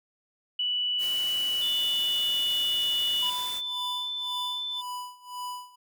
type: tone with pitch glide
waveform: sine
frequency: 2960 to 2936 Hz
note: F#7 to F#7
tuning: 0 to -14 cents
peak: -25 dBFS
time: 0.59-3.3 s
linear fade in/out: 5 ms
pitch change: -14 cents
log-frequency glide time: 1.21-2.54 s
type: noise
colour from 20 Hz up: white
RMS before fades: -40 dBFS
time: 0.98-3.62 s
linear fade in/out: 50 ms
type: tone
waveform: sine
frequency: 3525 Hz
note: A7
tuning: 2 cents sharp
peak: -30 dBFS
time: 1.61-4.82 s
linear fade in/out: 20 ms
type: tone with tremolo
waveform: square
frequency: 990 Hz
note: B5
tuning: 4 cents sharp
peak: -33 dBFS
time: 3.22-5.76 s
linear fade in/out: 10 ms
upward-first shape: sine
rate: 1.9 Hz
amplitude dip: 90%
effects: none